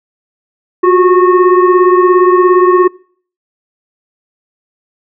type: tone with frequency modulation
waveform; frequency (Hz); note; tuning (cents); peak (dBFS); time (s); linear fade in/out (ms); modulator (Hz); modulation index
sine; 359.4; F4; +50; -4; 0.83-2.88; 10; 736; 0.98
effects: noise-tail reverb RT60 0.5 s tail -24 dB re dry